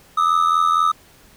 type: ring-modulated tone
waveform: triangle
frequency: 1244.5 Hz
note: D#6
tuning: in tune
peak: -9 dBFS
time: 0.17-0.92 s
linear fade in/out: 10 ms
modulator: 42.1 Hz
effects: pink hiss -50 dBFS RMS until 1.36 s